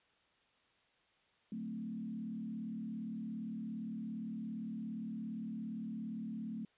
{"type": "tone with frequency modulation", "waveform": "sine", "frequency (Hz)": 220, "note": "A3", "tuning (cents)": 0, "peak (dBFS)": -39, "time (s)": [1.52, 6.65], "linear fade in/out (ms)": 2, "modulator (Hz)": 37.4, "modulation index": 0.96, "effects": ["white hiss -72 dBFS RMS until 6.77 s", "resampled to 8000 Hz"]}